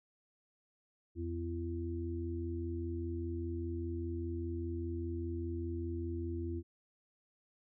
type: harmonic tone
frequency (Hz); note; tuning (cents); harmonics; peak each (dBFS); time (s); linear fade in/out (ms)
85; F2; -46; 1 / 3 / 4; -38 / -45 / -40; 1.15-6.63; 50
effects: none